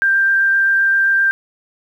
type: tone with vibrato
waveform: sine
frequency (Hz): 1582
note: G6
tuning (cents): +15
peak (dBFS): -11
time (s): 0.02-1.31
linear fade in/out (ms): 0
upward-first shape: triangle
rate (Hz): 7.7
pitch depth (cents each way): 9
effects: 8-bit